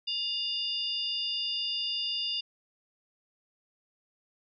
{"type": "tone cluster", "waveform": "sine", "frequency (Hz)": [2837, 3568, 4843], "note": ["F7", "A7", "D#8"], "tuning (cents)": [27, 23, -48], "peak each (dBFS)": [-33, -35, -34], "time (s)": [0.07, 2.41], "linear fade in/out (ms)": 10, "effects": []}